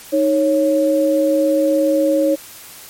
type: tone pair together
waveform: sine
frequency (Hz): 311.1 / 551.8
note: D#4 / C#5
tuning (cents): 0 / -8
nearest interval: minor seventh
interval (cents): 992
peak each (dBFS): -16 / -14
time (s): 0.12-2.36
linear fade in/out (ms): 20
effects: white hiss -38 dBFS RMS until 2.89 s + MP3 64 kbps